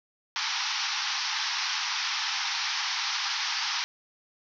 white band-pass noise, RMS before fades -30 dBFS, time 0.36-3.84 s, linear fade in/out 0 ms, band 790 to 5900 Hz, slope 96 dB/octave, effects none

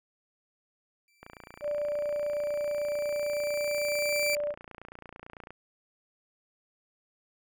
sawtooth tone with exponential growth, 2339 Hz, D7, 8 cents flat, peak -23 dBFS, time 1.08-4.35 s, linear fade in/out 1 ms, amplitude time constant 710 ms
click train, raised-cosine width 0.5 ms, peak -29 dBFS, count 125, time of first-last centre 1.23-5.506 s, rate 29 Hz
sine tone, 587.3 Hz, D5, in tune, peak -28 dBFS, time 1.61-4.55 s, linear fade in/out 50 ms
effects none

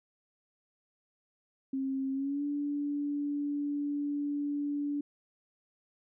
sine tone with pitch glide, 268.1 to 289 Hz, C4 to D4, +42 to -28 cents, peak -30 dBFS, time 1.73-5.01 s, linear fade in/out 5 ms, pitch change +130 cents, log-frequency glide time 2.13-2.43 s, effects none

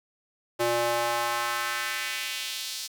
square tone with high-pass filter sweep, 118.5 Hz, A#2, 29 cents sharp, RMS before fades -29 dBFS, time 0.59-2.88 s, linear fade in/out 20 ms, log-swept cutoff 440 to 4800 Hz, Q 1.6, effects 9-bit

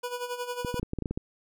25% pulse tone with tremolo, 490 Hz, B4, 14 cents flat, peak -26 dBFS, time 0.03-0.8 s, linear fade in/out 10 ms, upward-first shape sine, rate 11 Hz, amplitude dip 70%
clicks, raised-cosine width 3 ms, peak -18 dBFS, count 10, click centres 0.648 / 0.743 / 0.796 / 0.83 / 0.934 / 0.987 / 1.023 / 1.058 / 1.11 / 1.175 s
effects none

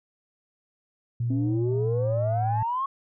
sine tone with pitch glide, 118.5 to 110.56 Hz, A#2 to A2, +29 to +9 cents, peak -23 dBFS, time 1.2-2.63 s, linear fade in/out 5 ms, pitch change -120 cents, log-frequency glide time 1.85-2.3 s
sine exponential sweep, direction up, 261.6 to 1111 Hz, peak -24 dBFS, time 1.3-2.86 s, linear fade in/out 5 ms
effects tanh soft clip ceiling -17 dBFS

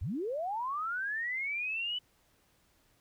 sine linear sweep, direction up, 59.2 to 3000 Hz, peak -32 dBFS, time 0.01-1.99 s, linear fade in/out 10 ms, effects pink hiss -69 dBFS RMS until 3 s

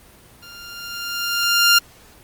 15% pulse tone with level ramp, 1398 Hz, F6, 1 cent sharp, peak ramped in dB -33 to -3 dBFS, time 0.42-1.79 s, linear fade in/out 10 ms, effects pink hiss -48 dBFS RMS until 2.23 s + Opus 32 kbps

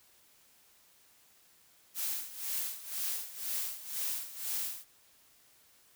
blue noise with tremolo, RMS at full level -34 dBFS, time 1.94-4.85 s, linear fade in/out 50 ms, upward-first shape sine, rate 2 Hz, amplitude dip 80%, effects white hiss -64 dBFS RMS until 5.95 s

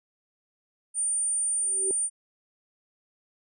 sine tone, 9040 Hz, C#9, 33 cents sharp, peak -24 dBFS, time 0.94-2.1 s, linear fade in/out 50 ms
sine tone with exponential growth, 383.8 Hz, G4, 37 cents flat, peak -26 dBFS, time 1.56-1.91 s, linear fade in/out 1 ms, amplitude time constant 76 ms
effects none

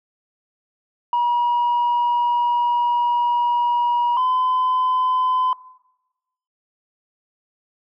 sine tone pair in turn, 960 / 1017.1 Hz, B5 / C6, -49 / -49 cents, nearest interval minor second, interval 100 cents, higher second, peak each -14 dBFS, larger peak neither, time 1.13-4.17 / 4.17-5.53 s, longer first, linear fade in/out 2 ms, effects noise-tail reverb RT60 1.0 s tail -21 dB re dry + tanh soft clip ceiling -14 dBFS

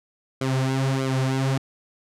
sawtooth tone with flanger, 132.9 Hz, C3, 27 cents sharp, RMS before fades -23 dBFS, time 0.41-1.58 s, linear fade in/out 5 ms, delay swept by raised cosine 1.1 to 5.9 ms, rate 1.6 Hz, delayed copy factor -0.8, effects low-pass 9000 Hz 12 dB/octave

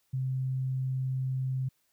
sine tone, 130.81 Hz, C3, in tune, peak -28 dBFS, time 0.13-1.69 s, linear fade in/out 10 ms, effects white hiss -73 dBFS RMS until 1.92 s

